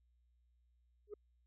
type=tone with exponential growth; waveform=sine; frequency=415.3 Hz; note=G#4; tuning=in tune; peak=-38 dBFS; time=1.07-1.14 s; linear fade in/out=5 ms; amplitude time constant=15 ms; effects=tanh soft clip ceiling -40 dBFS + added 60 Hz sine -70 dBFS peak until 1.46 s